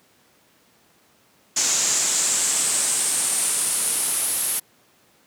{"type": "noise with band-pass filter sweep", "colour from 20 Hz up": "brown", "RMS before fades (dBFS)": -22, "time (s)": [1.56, 4.6], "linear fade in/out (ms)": 10, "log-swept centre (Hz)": [6800, 11000], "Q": 4.5, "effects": ["pink hiss -58 dBFS RMS until 5.26 s", "high-pass 150 Hz 12 dB/octave"]}